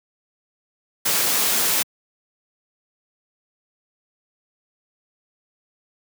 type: noise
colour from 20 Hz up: white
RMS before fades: -20 dBFS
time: 1.05-1.83 s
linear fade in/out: 10 ms
effects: high-pass 150 Hz 12 dB/octave